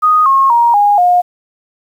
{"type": "tone with pitch steps", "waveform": "sine", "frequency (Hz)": [1243, 1082.1, 942, 820.1, 713.9], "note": ["D#6", "C#6", "A#5", "G#5", "F5"], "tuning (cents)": [-2, -42, 18, -22, 38], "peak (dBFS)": -6, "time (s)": [0.02, 1.22], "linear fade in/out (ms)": 20, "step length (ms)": 240, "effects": ["7-bit"]}